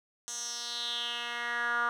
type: tone with band-pass filter sweep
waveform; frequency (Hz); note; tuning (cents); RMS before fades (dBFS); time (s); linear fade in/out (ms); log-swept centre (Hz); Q
10% pulse; 238.3; A#3; +38; -34; 0.28-1.89; 0; 6900 to 1300; 4.4
effects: none